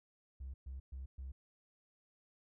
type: tone bursts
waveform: triangle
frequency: 66 Hz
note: C2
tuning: 16 cents sharp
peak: -39 dBFS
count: 4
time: 0.4-1.32 s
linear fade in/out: 10 ms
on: 140 ms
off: 120 ms
effects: tanh soft clip ceiling -40 dBFS